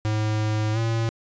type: tone with pitch glide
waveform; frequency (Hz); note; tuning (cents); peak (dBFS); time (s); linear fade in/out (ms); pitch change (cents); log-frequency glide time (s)
square; 107.7 to 114.04; A2 to A#2; -37 to -38; -22; 0.05-1.09; 0; +99; 0.73-0.78
effects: resampled to 16000 Hz